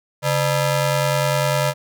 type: ring-modulated tone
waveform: sawtooth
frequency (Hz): 370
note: F#4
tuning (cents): 0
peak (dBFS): -10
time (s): 0.22-1.74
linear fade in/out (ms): 50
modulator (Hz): 230
effects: none